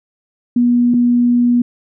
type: tone pair in turn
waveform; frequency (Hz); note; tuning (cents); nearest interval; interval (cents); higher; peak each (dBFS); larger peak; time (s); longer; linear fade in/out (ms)
sine; 242 / 242; B3 / B3; -35 / -35; unison; 0; neither; -9; neither; 0.56-0.94 / 0.94-1.62; second; 5
effects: none